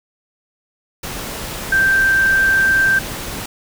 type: tone in noise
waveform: sine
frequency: 1568 Hz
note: G6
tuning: in tune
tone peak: -11 dBFS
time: 1.72-2.99 s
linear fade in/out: 5 ms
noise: pink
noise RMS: -27 dBFS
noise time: 1.03-3.46 s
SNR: +13 dB
effects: none